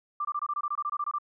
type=tone bursts; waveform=sine; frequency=1181 Hz; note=D6; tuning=9 cents sharp; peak=-27 dBFS; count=14; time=0.2-1.185 s; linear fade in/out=5 ms; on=49 ms; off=23 ms; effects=none